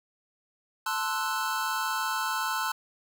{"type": "chord", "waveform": "square", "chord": "F# half-diminished seventh", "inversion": "first", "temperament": "equal", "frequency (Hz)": [880, 1046.5, 1318.5, 1480], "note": ["A5", "C6", "E6", "F#6"], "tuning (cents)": [0, 0, 0, 0], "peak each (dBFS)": -34, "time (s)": [0.86, 2.72], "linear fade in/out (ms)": 5, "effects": []}